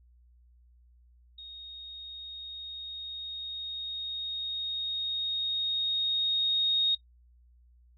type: tone with level ramp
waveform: sine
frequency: 3729 Hz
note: A#7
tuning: in tune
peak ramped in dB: -42 to -22 dBFS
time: 1.38-6.95 s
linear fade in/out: 5 ms
effects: noise-tail reverb RT60 0.1 s tail -21 dB re dry + added 60 Hz sine -57 dBFS peak until 7.97 s